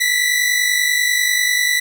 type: tone pair together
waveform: sawtooth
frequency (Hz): 1949.8 / 2000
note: B6 / B6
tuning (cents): -23 / +21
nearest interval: unison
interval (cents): 44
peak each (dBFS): -14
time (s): 0-1.8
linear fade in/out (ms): 10
effects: none